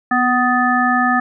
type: harmonic tone with a mistuned harmonic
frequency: 250 Hz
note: B3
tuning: 21 cents sharp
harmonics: 1 / 3 / 5 / 7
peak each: -18 / -18 / -18 / -18 dBFS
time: 0.11-1.2 s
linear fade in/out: 5 ms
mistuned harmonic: 1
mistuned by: -27 cents
effects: none